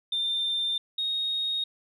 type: tone pair in turn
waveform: sine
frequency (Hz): 3591 / 3735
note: A7 / A#7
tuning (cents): +35 / +3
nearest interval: minor second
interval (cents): 68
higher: second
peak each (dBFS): -24 / -25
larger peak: first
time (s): 0.12-0.78 / 0.98-1.64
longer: neither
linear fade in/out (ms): 5
effects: tanh soft clip ceiling -21 dBFS